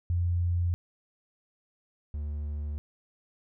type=tone pair in turn; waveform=sine / triangle; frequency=87.3 / 73.94 Hz; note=F2 / D2; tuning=0 / +12 cents; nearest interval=minor third; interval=288 cents; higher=first; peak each=-24 / -29 dBFS; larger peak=first; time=0.1-0.74 / 2.14-2.78 s; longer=neither; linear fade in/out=0 ms; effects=none